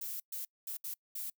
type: noise bursts at uneven times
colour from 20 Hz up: violet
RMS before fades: -40 dBFS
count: 5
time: 0.01-0.2 / 0.32-0.45 / 0.67-0.77 / 0.84-0.94 / 1.15-1.3 s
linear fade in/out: 5 ms
effects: noise-tail reverb RT60 0.1 s tail -26 dB re dry